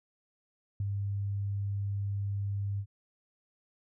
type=tone with ADSR envelope; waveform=sine; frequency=100 Hz; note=G2; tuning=35 cents sharp; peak=-28 dBFS; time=0.8-2.86 s; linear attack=3 ms; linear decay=34 ms; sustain=-2 dB; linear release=69 ms; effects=none